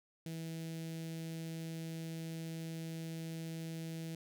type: tone with notch filter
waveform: sawtooth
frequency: 163 Hz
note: E3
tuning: 19 cents flat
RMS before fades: -43 dBFS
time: 0.26-4.15 s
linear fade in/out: 2 ms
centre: 1100 Hz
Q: 0.51
effects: none